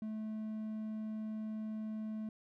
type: tone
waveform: triangle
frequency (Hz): 216.9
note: A3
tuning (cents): -25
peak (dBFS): -36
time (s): 0.02-2.29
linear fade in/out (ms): 2
effects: none